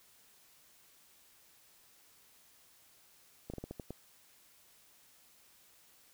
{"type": "slowing click train", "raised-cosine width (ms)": 2, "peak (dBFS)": -28, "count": 7, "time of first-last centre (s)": [3.5, 3.906], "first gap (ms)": 37, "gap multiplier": 1.24, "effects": ["white hiss -64 dBFS RMS until 6.13 s"]}